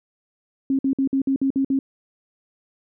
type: tone bursts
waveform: sine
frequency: 270 Hz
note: C#4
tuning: 45 cents flat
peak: -17 dBFS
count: 8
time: 0.7-1.79 s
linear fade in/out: 2 ms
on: 89 ms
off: 54 ms
effects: none